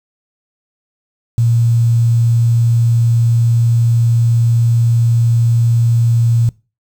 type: tone with quantisation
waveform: sine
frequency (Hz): 116.54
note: A#2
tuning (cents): 0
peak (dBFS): -9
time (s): 1.38-6.49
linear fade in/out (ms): 0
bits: 6
effects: noise-tail reverb RT60 0.3 s tail -22 dB re dry